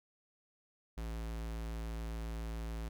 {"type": "tone", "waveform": "square", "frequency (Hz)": 55.8, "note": "A1", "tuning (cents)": 25, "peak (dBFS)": -39, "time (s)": [0.97, 2.89], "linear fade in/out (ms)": 10, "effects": []}